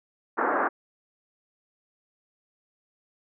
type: band-pass noise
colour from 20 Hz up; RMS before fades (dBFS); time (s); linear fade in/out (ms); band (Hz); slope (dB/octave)
white; -25; 0.37-0.69; 20; 240 to 1600; 48
effects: none